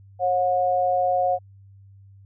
sine tone pair together, 543.3 / 724 Hz, C#5 / F#5, -35 / -38 cents, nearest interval perfect fourth, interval 497 cents, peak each -23 / -20 dBFS, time 0.19-1.39 s, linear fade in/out 50 ms, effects added 98 Hz sine -46 dBFS peak until 2.25 s

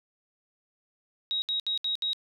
sine tone bursts, 3802 Hz, A#7, 33 cents sharp, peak -26 dBFS, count 5, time 1.31-2.132 s, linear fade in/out 0 ms, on 110 ms, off 68 ms, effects none

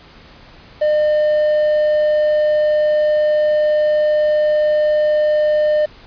triangle tone with quantisation, 605 Hz, D#5, 49 cents flat, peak -10 dBFS, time 0.81-5.86 s, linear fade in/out 10 ms, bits 6, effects pink hiss -43 dBFS RMS until 6.06 s + resampled to 11025 Hz

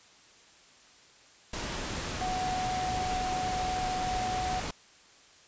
sine tone in noise, 740 Hz, F#5, in tune, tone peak -30 dBFS, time 2.21-4.6 s, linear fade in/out 5 ms, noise pink, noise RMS -35 dBFS, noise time 1.53-4.71 s, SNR +2 dB, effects white hiss -57 dBFS RMS until 5.47 s + resampled to 16000 Hz

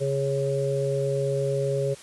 harmonic tone, 137.8 Hz, C#3, 10 cents flat, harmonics 1 / 3 / 4, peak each -27 / -27 / -27 dBFS, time 0-1.95 s, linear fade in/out 20 ms, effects white hiss -46 dBFS RMS until 2.02 s + resampled to 24000 Hz

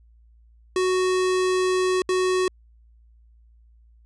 square tone bursts at uneven times, 370 Hz, F#4, in tune, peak -20 dBFS, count 2, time 0.76-2.02 / 2.09-2.48 s, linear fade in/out 2 ms, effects added 57 Hz sine -51 dBFS peak until 4.05 s + resampled to 22050 Hz

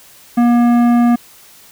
triangle tone with tanh clipping, 238.9 Hz, A#3, 43 cents sharp, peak -10 dBFS, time 0.37-1.16 s, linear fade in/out 10 ms, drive 17 dB, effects white hiss -43 dBFS RMS until 1.71 s

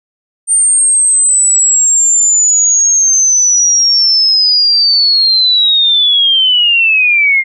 sine linear sweep, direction down, 8870 to 2099 Hz, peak -6 dBFS, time 0.47-7.44 s, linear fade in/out 50 ms, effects none

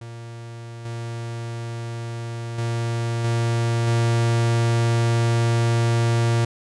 45% pulse tone with level steps, 116.54 Hz, A#2, in tune, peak -34 / -28 / -22 / -19 / -17 dBFS, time 0.01-6.45 s, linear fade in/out 5 ms, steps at 0.85 / 2.58 / 3.24 / 3.87 s, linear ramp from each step 5 ms, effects resampled to 22050 Hz

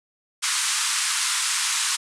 white band-pass noise, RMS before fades -24 dBFS, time 0.42-1.97 s, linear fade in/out 20 ms, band 980 to 9700 Hz, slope 48 dB/octave, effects none

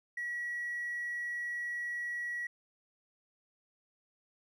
sine tone with hard clipping, 1925 Hz, B6, 45 cents flat, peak -35 dBFS, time 0.17-2.47 s, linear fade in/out 5 ms, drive 1 dB, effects none

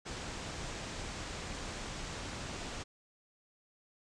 pink low-pass noise, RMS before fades -42 dBFS, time 0.05-2.84 s, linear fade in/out 20 ms, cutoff 8200 Hz, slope 48 dB/octave, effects none

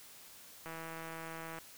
click train, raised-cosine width 0.5 ms, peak -30 dBFS, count 152, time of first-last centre 0.66-1.586 s, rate 163 Hz, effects white hiss -55 dBFS RMS until 1.77 s

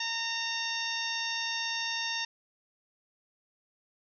harmonic tone with a mistuned harmonic, 918 Hz, A#5, 27 cents flat, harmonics 1 / 2 / 3 / 4 / 5 / 6 / 7, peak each -40 / -37 / -37 / -37 / -43 / -37 / -44 dBFS, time 0-2.25 s, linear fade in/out 5 ms, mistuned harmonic 7, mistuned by -62 cents, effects none

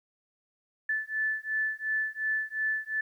sine beating tone pair, 1746 / 1748.8 Hz, A6 / A6, -14 / -11 cents, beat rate 2.8 Hz, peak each -31 dBFS, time 0.89-3.01 s, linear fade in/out 5 ms, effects 11-bit

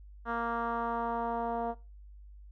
10% pulse tone with low-pass filter sweep, 233.1 Hz, A#3, in tune, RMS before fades -33 dBFS, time 0.25-1.75 s, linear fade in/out 50 ms, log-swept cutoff 1400 to 740 Hz, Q 2.2, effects noise-tail reverb RT60 0.3 s tail -21 dB re dry + added 50 Hz sine -48 dBFS peak until 2.51 s

